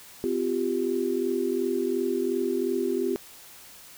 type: chord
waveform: sine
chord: C suspended fourth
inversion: none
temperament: equal with one note detuned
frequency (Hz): 255.4 / 349.2 / 392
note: C4 / F4 / G4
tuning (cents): -42 / 0 / 0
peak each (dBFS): -30 / -28 / -27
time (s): 0.24-3.16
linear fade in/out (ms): 0
effects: white hiss -48 dBFS RMS until 3.97 s